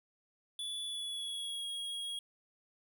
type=tone with pitch glide; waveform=square; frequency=3442 to 3298 Hz; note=A7 to G#7; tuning=-39 to -13 cents; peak=-38 dBFS; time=0.59-2.19 s; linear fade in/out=2 ms; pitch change=-74 cents; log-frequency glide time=0.85-1.67 s; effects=none